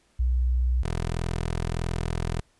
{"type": "tone pair in turn", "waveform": ["sine", "15% pulse"], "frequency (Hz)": [61.74, 41.61], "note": ["B1", "E1"], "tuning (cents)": [0, 17], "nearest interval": "perfect fifth", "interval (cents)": 683, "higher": "first", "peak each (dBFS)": -20, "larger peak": "neither", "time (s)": [[0.19, 0.83], [0.83, 2.41]], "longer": "second", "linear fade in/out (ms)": 10, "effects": ["pink hiss -65 dBFS RMS until 2.59 s", "resampled to 24000 Hz"]}